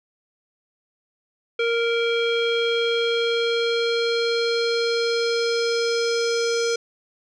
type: tone with low-pass filter sweep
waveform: square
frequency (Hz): 465.3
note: A#4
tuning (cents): -3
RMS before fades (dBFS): -22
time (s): 1.59-6.76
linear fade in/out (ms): 5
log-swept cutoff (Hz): 2800 to 5800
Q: 3.6
effects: none